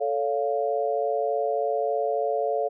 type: chord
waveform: sine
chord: A augmented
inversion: none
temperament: equal with one note detuned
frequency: 440 / 563.4 / 698.5 Hz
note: A4 / C#5 / E#5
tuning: 0 / +28 / 0 cents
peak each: -27 dBFS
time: 0-2.69 s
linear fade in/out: 20 ms
effects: none